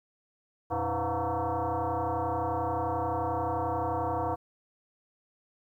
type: tone with frequency modulation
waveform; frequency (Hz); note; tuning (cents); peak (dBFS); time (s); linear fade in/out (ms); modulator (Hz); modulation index
sine; 117.7; A#2; +17; -27; 0.7-4.36; 20; 204; 4.8
effects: 11-bit